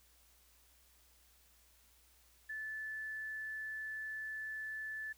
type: tone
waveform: sine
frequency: 1744 Hz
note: A6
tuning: 16 cents flat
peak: -40 dBFS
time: 2.49-5.13 s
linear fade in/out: 10 ms
effects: added 60 Hz sine -70 dBFS peak until 5.17 s + white hiss -68 dBFS RMS until 5.17 s